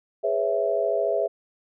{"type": "chord", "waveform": "sine", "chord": "C# minor seventh", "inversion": "second", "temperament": "equal with one note detuned", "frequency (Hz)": [415.3, 500.8, 554.4, 659.3], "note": ["G#4", "B4", "C#5", "E5"], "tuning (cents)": [0, 24, 0, 0], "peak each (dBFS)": [-27, -29, -28, -24], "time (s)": [0.23, 1.28], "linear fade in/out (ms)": 20, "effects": []}